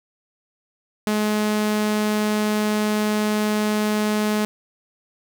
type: tone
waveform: sawtooth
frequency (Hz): 211.9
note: G#3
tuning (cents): +35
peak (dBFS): -15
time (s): 1.07-4.45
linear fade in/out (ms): 0
effects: none